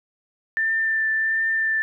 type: tone with vibrato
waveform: sine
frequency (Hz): 1781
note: A6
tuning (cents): +21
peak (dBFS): -19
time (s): 0.57-1.82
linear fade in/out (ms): 0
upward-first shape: triangle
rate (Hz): 1.4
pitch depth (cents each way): 16
effects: none